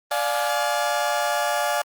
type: chord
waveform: 30% pulse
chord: D diminished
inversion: none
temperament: just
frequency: 587.3 / 704.8 / 845.8 Hz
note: D5 / F5 / Ab5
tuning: 0 / +16 / +31 cents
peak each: -23 dBFS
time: 0.11-1.82 s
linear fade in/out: 5 ms
effects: Opus 24 kbps